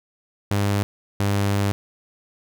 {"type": "tone pair in turn", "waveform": "sawtooth", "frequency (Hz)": [101, 100.45], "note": ["G#2", "G2"], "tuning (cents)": [-48, 43], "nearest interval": "unison", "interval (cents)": 9, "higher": "first", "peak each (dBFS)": -15, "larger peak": "neither", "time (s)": [[0.51, 0.83], [1.2, 1.72]], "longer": "second", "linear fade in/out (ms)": 0, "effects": []}